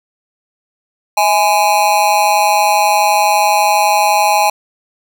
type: tone with amplitude modulation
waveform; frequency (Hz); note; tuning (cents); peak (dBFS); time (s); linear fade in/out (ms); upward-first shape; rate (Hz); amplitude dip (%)
square; 830.6; G#5; 0; -6; 1.17-4.5; 5; sine; 188; 90
effects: none